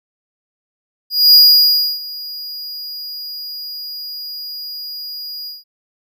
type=tone with ADSR envelope; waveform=square; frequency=4877 Hz; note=D#8; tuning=35 cents flat; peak=-4 dBFS; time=1.1-5.64 s; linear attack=240 ms; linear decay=650 ms; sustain=-22 dB; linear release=170 ms; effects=none